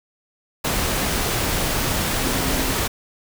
sine tone in noise, 260.8 Hz, C4, 5 cents flat, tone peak -28 dBFS, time 2.19-2.74 s, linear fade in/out 10 ms, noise pink, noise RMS -22 dBFS, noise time 0.64-2.88 s, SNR -9 dB, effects none

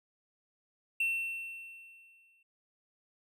triangle tone with exponential decay, 2700 Hz, E7, 41 cents sharp, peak -25 dBFS, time 1-2.43 s, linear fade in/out 5 ms, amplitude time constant 310 ms, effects none

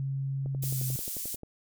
sine tone with pitch glide, 136.1 to 129.43 Hz, C#3 to C3, -31 to -18 cents, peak -29 dBFS, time 0-0.96 s, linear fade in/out 0 ms, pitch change -87 cents, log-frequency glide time 0.56-0.85 s
click train, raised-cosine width 2 ms, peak -29 dBFS, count 12, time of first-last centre 0.46-1.433 s, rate 11.3 Hz
pink high-pass noise, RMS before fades -36 dBFS, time 0.62-1.36 s, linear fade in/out 10 ms, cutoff 9500 Hz, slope 12 dB/octave
effects none

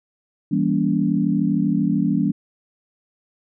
sine chord, E diminished seventh, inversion none, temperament just, 164.81 / 197.78 / 237.3 / 284.8 Hz, E3 / G3 / Bb3 / Db4, 0 / +16 / +31 / +47 cents, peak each -23 / -21 / -23 / -22 dBFS, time 0.51-2.32 s, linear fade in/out 10 ms, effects none

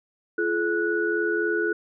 sine tone cluster, 343.2 / 426.9 / 1471 Hz, F4 / G#4 / F#6, -30 / +48 / -11 cents, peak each -26 dBFS, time 0.38-1.73 s, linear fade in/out 5 ms, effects none

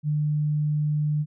sine tone, 150 Hz, D3, 37 cents sharp, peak -21 dBFS, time 0.03-1.26 s, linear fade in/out 50 ms, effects none

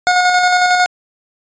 25% pulse tone with tremolo, 723 Hz, F#5, 40 cents flat, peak -5 dBFS, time 0.07-0.86 s, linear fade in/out 0 ms, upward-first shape square, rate 11 Hz, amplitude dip 30%, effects resampled to 16000 Hz

